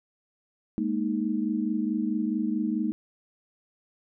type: chord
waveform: sine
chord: Ab suspended second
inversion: none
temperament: equal with one note detuned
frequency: 208.5 / 233.1 / 311.1 Hz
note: Ab3 / Bb3 / Eb4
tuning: +7 / 0 / 0 cents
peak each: -29 dBFS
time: 0.78-2.92 s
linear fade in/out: 0 ms
effects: none